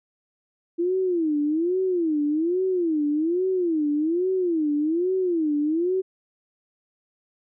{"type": "tone with vibrato", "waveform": "sine", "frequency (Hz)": 332.4, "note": "E4", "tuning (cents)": 15, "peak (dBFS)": -20, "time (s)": [0.78, 6.02], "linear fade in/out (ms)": 20, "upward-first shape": "sine", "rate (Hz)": 1.2, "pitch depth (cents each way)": 220, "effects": []}